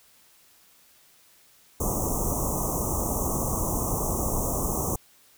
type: band-stop noise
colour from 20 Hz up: pink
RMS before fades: -27 dBFS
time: 1.8-4.96 s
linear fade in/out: 5 ms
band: 1200 to 5900 Hz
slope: 96 dB/octave
effects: white hiss -58 dBFS RMS until 5.37 s